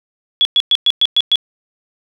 sine tone bursts, 3377 Hz, G#7, 28 cents sharp, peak -8 dBFS, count 7, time 0.41-1.357 s, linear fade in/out 0 ms, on 41 ms, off 110 ms, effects none

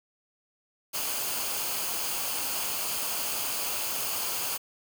white noise with comb filter, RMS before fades -31 dBFS, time 0.93-4.58 s, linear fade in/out 20 ms, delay 0.53 ms, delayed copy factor -0.5, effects none

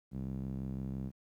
sawtooth tone with band-pass filter, 65.9 Hz, C2, 13 cents sharp, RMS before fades -39 dBFS, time 0.11-1.12 s, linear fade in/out 50 ms, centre 180 Hz, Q 2.3, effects 12-bit

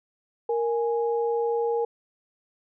sine tone pair together, 466.2 / 830.6 Hz, A#4 / G#5, 0 / 0 cents, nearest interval minor seventh, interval 1000 cents, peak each -23 / -30 dBFS, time 0.49-1.85 s, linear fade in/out 5 ms, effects none

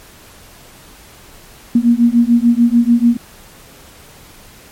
sine beating tone pair, 233.3 / 240.1 Hz, A#3 / B3, +2 / -49 cents, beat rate 6.8 Hz, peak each -11 dBFS, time 1.75-3.17 s, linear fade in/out 5 ms, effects pink hiss -41 dBFS RMS until 4.71 s + MP3 64 kbps

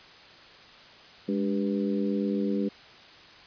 harmonic tone with a mistuned harmonic, 98 Hz, G2, in tune, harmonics 2 / 3 / 4 / 5, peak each -27 / -31 / -33 / -35 dBFS, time 1.28-2.69 s, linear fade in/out 10 ms, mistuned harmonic 2, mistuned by +84 cents, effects white hiss -50 dBFS RMS until 3.46 s + resampled to 11025 Hz

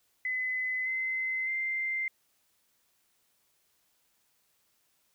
sine tone with pitch steps, 2022 / 2055 / 2088 Hz, B6 / C7 / C7, +40 / -32 / -4 cents, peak -29 dBFS, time 0.25-2.08 s, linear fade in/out 2 ms, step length 610 ms, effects white hiss -72 dBFS RMS until 5.14 s

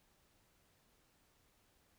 silence, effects pink hiss -73 dBFS RMS until 1.98 s

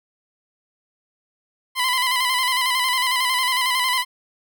15% pulse tone with vibrato, 1016 Hz, B5, 49 cents sharp, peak -12 dBFS, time 1.75-4.05 s, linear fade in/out 50 ms, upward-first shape square, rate 11 Hz, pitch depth 45 cents each way, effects none

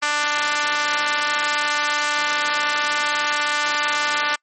sawtooth tone with high-pass filter, 295.4 Hz, D4, 10 cents sharp, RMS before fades -21 dBFS, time 0.02-4.36 s, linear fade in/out 10 ms, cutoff 1300 Hz, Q 1.5, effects noise-tail reverb RT60 0.1 s tail -26 dB re dry + MP3 32 kbps

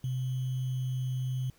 sine tone with sample-and-hold, 128.5 Hz, C3, 31 cents flat, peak -29 dBFS, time 0.04-1.5 s, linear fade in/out 2 ms, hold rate 3150 Hz, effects pink hiss -64 dBFS RMS until 1.58 s

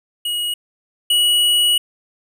square tone pair in turn, 2900 / 2925 Hz, F#7 / F#7, -35 / -21 cents, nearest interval unison, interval 14 cents, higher second, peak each -20 / -13 dBFS, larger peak second, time 0.25-0.54 / 1.1-1.78 s, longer second, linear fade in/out 5 ms, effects none

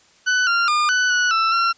40% pulse tone with pitch steps, 1496 / 1387 / 1209 / 1494 / 1473 / 1329 / 1364 Hz, F#6 / F6 / D6 / F#6 / F#6 / E6 / F6, +19 / -12 / +50 / +16 / -8 / +14 / -41 cents, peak -15 dBFS, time 0.26-1.73 s, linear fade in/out 20 ms, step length 210 ms, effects white hiss -54 dBFS RMS until 1.77 s + resampled to 16000 Hz

